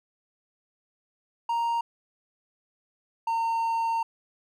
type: tone pair in turn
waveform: triangle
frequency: 932.3 / 913.6 Hz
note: A#5 / A#5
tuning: 0 / -35 cents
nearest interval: unison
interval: 35 cents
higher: first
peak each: -22 dBFS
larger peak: neither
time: 1.49-1.81 / 3.27-4.03 s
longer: second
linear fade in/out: 5 ms
effects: none